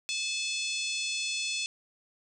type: harmonic tone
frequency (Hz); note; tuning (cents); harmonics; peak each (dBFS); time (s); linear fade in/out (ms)
864; A5; -32; 3 / 4 / 5 / 6 / 7 / 8 / 9 / 10; -34 / -36 / -38 / -40 / -41 / -42 / -43 / -44; 0.09-1.66; 0
effects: none